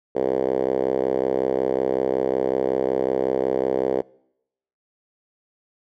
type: tone with band-pass filter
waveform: 5% pulse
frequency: 65.41 Hz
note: C2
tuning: in tune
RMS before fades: -22 dBFS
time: 0.15-4.02 s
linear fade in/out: 10 ms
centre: 450 Hz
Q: 3.1
effects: noise-tail reverb RT60 0.8 s tail -25 dB re dry